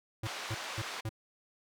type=tone bursts; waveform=square; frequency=110 Hz; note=A2; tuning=in tune; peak=-34 dBFS; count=4; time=0.23-1.092 s; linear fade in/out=5 ms; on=43 ms; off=230 ms
type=band-pass noise; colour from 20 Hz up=pink; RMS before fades=-41 dBFS; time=0.25-1.01 s; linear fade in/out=10 ms; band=750 to 5600 Hz; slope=12 dB/octave
effects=none